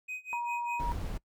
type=tone with tremolo; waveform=triangle; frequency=2509 Hz; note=D#7; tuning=14 cents sharp; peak=-33 dBFS; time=0.08-0.81 s; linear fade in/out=10 ms; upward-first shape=sine; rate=5 Hz; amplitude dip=95%
type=tone; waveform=sine; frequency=952 Hz; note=A#5; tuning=36 cents sharp; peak=-31 dBFS; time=0.33-0.92 s; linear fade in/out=0 ms
type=noise; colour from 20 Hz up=brown; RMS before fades=-35 dBFS; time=0.79-1.18 s; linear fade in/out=10 ms
effects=noise-tail reverb RT60 0.1 s tail -23 dB re dry